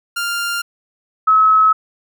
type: tone pair in turn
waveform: sawtooth / sine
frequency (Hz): 1396.9 / 1288.1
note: F6 / E6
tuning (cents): 0 / -40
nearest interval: minor second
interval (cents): 140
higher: first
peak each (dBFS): -15 / -8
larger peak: second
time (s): 0.16-0.62 / 1.27-1.73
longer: neither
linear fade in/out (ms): 10
effects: none